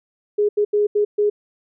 sine tone bursts at uneven times, 415.3 Hz, G#4, in tune, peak -14 dBFS, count 5, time 0.38-0.49 / 0.57-0.65 / 0.73-0.87 / 0.95-1.05 / 1.18-1.3 s, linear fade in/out 10 ms, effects none

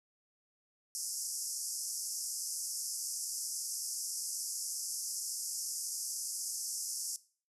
pink band-pass noise, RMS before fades -39 dBFS, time 0.95-7.16 s, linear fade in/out 0 ms, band 5000 to 12000 Hz, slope 96 dB/octave, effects noise-tail reverb RT60 0.4 s tail -18 dB re dry

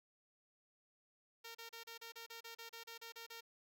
5% pulse tone bursts, 460 Hz, A#4, 23 cents flat, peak -38 dBFS, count 14, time 1.44-3.409 s, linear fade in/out 10 ms, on 110 ms, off 33 ms, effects none

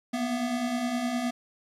square tone cluster, 235.9 / 245.6 / 671 Hz, A#3 / B3 / E5, +21 / -9 / +31 cents, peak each -37 / -29 / -36 dBFS, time 0.13-1.31 s, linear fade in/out 10 ms, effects low-pass 10000 Hz 12 dB/octave + 11-bit

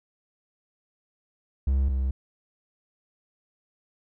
triangle tone pair in turn, 67.3 / 65.88 Hz, C2 / C2, +49 / +12 cents, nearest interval unison, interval 37 cents, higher first, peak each -18 / -21 dBFS, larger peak first, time 1.67-1.89 / 1.89-2.11 s, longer neither, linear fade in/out 5 ms, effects none

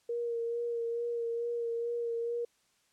sine tone with vibrato, 468.9 Hz, A#4, 10 cents sharp, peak -31 dBFS, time 0.09-2.45 s, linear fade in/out 5 ms, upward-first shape sine, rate 2.3 Hz, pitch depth 21 cents each way, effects white hiss -71 dBFS RMS until 2.92 s + low-pass 9000 Hz 12 dB/octave

